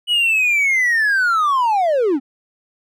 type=linear sweep; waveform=triangle; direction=down; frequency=2960 to 246.9 Hz; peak=-11 dBFS; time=0.07-2.2 s; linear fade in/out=50 ms; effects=tanh soft clip ceiling -7 dBFS